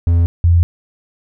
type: tone pair in turn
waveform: triangle / sine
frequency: 85.1 / 85.51 Hz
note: F2 / F2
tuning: -44 / -36 cents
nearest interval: unison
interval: 8 cents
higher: second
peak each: -7 dBFS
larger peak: neither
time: 0.07-0.26 / 0.44-0.63 s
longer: neither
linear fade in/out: 0 ms
effects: none